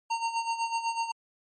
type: tone with tremolo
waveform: square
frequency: 918 Hz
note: A#5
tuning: 27 cents flat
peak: -26 dBFS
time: 0.1-1.12 s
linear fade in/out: 10 ms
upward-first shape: sine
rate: 8 Hz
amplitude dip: 70%
effects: MP3 32 kbps